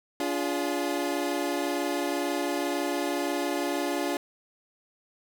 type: chord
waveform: 25% pulse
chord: D diminished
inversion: none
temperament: equal with one note detuned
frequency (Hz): 287.3 / 349.2 / 415.3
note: D4 / F4 / Ab4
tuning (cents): -38 / 0 / 0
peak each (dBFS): -26 / -27 / -32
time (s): 0.2-4.17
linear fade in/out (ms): 2
effects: none